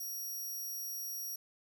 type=tone; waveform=5% pulse; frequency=5680 Hz; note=F8; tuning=28 cents sharp; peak=-33 dBFS; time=0-1.36 s; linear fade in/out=5 ms; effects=none